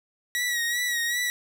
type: tone with vibrato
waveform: sawtooth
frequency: 1915 Hz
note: A#6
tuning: 46 cents sharp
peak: -21 dBFS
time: 0.35-1.3 s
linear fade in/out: 0 ms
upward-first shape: sine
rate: 2.6 Hz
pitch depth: 48 cents each way
effects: none